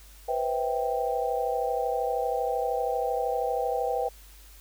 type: chord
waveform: sine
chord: C major seventh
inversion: third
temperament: just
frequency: 490.5 / 523.3 / 654.1 / 784.9 Hz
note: B4 / C5 / E5 / G5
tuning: -12 / 0 / -14 / +2 cents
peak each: -29 / -34 / -33 / -29 dBFS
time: 0.28-4.09 s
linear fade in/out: 10 ms
effects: added 50 Hz sine -49 dBFS peak until 4.6 s + white hiss -54 dBFS RMS until 4.6 s